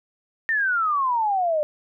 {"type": "exponential sweep", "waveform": "sine", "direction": "down", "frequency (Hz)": [1844, 587.3], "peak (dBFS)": -19, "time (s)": [0.49, 1.63], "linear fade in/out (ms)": 0, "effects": []}